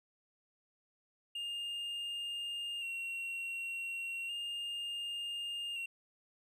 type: tone with vibrato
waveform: triangle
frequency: 2779 Hz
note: F7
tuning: 9 cents flat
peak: -36 dBFS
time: 1.35-5.86 s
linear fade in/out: 5 ms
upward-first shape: square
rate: 0.34 Hz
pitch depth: 25 cents each way
effects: none